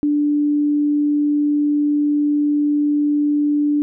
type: tone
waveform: sine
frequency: 293.7 Hz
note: D4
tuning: in tune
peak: -14 dBFS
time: 0.03-3.82 s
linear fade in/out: 0 ms
effects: none